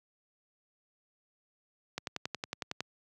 click train, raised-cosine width 0.2 ms, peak -17 dBFS, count 10, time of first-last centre 1.98-2.806 s, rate 10.9 Hz, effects high-pass 100 Hz 12 dB/octave

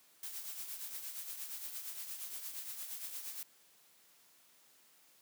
blue noise with tremolo, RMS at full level -42 dBFS, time 0.23-3.43 s, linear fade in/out 2 ms, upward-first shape triangle, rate 8.6 Hz, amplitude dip 60%, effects white hiss -66 dBFS RMS until 5.21 s + high-pass 150 Hz 12 dB/octave

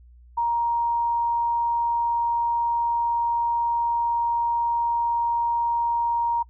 sine tone, 939 Hz, A#5, 12 cents sharp, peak -20 dBFS, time 0.37-6.43 s, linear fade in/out 10 ms, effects noise-tail reverb RT60 0.1 s tail -25 dB re dry + added 60 Hz sine -47 dBFS peak until 6.49 s

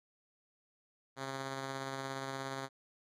5% pulse tone with tremolo, 134.8 Hz, C#3, 48 cents flat, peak -26 dBFS, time 1.16-2.69 s, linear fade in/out 50 ms, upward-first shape triangle, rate 17 Hz, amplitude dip 30%, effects low-pass 8000 Hz 12 dB/octave

